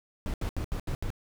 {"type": "noise bursts", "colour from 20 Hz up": "brown", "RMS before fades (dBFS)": -31, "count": 6, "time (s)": [0.26, 1.103], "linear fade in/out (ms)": 0, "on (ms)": 78, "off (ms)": 75, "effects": []}